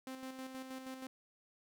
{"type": "tone with tremolo", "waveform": "sawtooth", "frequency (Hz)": 261.5, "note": "C4", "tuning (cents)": -1, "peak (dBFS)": -39, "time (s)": [0.07, 1.07], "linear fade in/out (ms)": 2, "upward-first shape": "square", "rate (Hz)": 6.3, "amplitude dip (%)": 45, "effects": []}